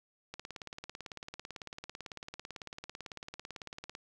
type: click train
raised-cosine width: 0.2 ms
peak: -25 dBFS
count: 66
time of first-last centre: 0.34-3.951 s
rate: 18 Hz
effects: none